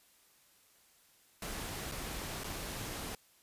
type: noise with dropouts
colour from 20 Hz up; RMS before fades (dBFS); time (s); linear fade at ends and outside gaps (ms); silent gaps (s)
pink; -41; 1.42-3.15; 2; 1.915-1.919 / 2.437-2.442
effects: white hiss -66 dBFS RMS until 3.42 s + resampled to 32000 Hz